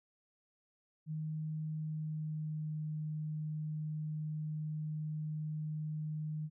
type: tone with pitch glide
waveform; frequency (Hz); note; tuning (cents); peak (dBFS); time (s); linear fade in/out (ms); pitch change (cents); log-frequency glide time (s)
sine; 155.56 to 153.77; D#3 to D#3; 0 to -20; -36; 1.06-6.5; 50; -20; 1.69-2.83
effects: none